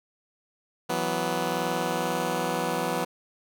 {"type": "chord", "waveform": "10% pulse", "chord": "E suspended second", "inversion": "none", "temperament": "just", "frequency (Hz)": [164.81, 185.42, 247.2], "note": ["E3", "F#3", "B3"], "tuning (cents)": [0, 4, 2], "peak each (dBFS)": -23, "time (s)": [0.89, 3.05], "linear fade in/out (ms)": 10, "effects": []}